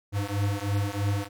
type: beating tone pair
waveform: square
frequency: 99.6 / 102.7 Hz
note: G2 / G#2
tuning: +28 / -19 cents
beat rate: 3.1 Hz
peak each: -29 dBFS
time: 0.12-1.29 s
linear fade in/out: 50 ms
effects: none